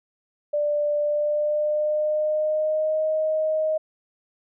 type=tone with pitch glide; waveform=sine; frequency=590 to 625.1 Hz; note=D5 to D#5; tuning=+8 to +8 cents; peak=-20 dBFS; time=0.53-3.78 s; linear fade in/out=10 ms; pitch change=+100 cents; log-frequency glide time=0.99-3.04 s; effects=none